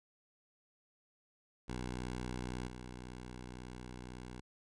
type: tone with level steps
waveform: 10% pulse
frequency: 61.9 Hz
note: B1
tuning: 5 cents sharp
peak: -31 / -38 dBFS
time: 1.68-4.41 s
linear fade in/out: 10 ms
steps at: 2.67 s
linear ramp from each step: 10 ms
effects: resampled to 22050 Hz